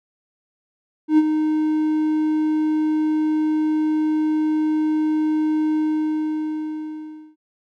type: tone with ADSR envelope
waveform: triangle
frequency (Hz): 309.2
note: D#4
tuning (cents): -11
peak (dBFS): -7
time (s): 1.08-7.36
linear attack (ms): 100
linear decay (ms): 39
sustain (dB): -8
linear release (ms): 1600
effects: none